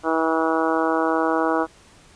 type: harmonic tone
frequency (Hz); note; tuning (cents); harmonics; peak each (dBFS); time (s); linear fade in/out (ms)
161.5; E3; -35; 2 / 3 / 4 / 5 / 6 / 7 / 8 / 9; -23 / -25 / -26 / -27 / -28 / -28 / -29 / -30; 0.03-1.67; 50
effects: pink hiss -51 dBFS RMS until 2.15 s + resampled to 22050 Hz